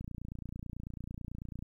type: click train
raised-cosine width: 5 ms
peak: -29 dBFS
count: 48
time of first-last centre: 0.01-1.625 s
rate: 29.1 Hz
effects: 11-bit